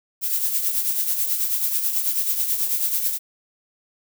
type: noise with tremolo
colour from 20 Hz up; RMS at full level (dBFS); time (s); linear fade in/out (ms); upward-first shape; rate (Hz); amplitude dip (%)
violet; -20; 0.21-3.19; 50; triangle; 9.2; 60
effects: none